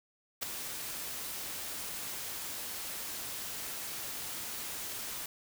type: noise with ADSR envelope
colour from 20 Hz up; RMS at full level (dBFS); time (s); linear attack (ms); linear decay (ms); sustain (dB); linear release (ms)
white; -32; 0.41-5.26; 21; 5; -8; 3
effects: none